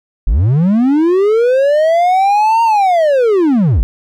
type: linear two-way sweep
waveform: triangle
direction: up then down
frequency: 36.71 to 930 to 36.71 Hz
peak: -6 dBFS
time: 0.27-3.83 s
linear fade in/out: 0 ms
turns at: 2.63 s
effects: none